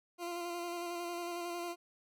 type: tone with vibrato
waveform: 20% pulse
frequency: 346.4 Hz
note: F4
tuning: 14 cents flat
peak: -33 dBFS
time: 0.18-1.76 s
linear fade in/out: 50 ms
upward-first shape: square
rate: 11 Hz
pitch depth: 18 cents each way
effects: none